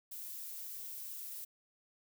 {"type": "noise", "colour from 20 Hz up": "violet", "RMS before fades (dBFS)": -45, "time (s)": [0.11, 1.45], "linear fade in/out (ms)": 10, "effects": []}